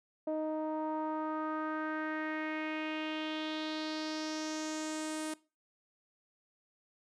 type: tone with low-pass filter sweep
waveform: sawtooth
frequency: 311.1 Hz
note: D#4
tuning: in tune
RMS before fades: -37 dBFS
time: 0.27-5.34 s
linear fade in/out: 5 ms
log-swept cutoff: 660 to 9400 Hz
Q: 3.3
effects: noise-tail reverb RT60 0.3 s tail -20 dB re dry